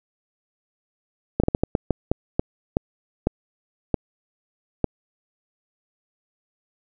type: slowing click train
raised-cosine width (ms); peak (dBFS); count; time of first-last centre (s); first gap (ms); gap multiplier
2; -5; 13; 1.4-4.843; 36; 1.34
effects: none